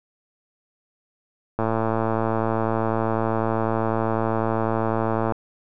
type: click train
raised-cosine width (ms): 1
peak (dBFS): -9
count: 419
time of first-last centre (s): 1.59-5.322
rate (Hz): 112
effects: none